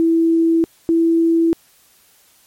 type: tone pair in turn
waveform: sine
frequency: 329.6 / 331.1 Hz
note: E4 / E4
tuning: 0 / +8 cents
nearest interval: unison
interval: 8 cents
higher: second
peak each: -11 dBFS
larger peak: neither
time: 0-0.64 / 0.89-1.53 s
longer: neither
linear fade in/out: 0 ms
effects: white hiss -53 dBFS RMS until 2.46 s + MP3 64 kbps